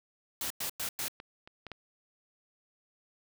white noise bursts, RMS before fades -35 dBFS, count 4, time 0.41-1.082 s, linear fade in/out 2 ms, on 93 ms, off 100 ms
clicks, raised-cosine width 0.3 ms, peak -28 / -33 / -27 / -25 dBFS, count 4, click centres 1.201 / 1.475 / 1.667 / 1.717 s
effects none

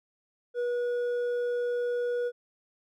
sine tone with hard clipping, 484.7 Hz, B4, 32 cents flat, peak -28 dBFS, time 0.54-2.32 s, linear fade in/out 50 ms, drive 4 dB, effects none

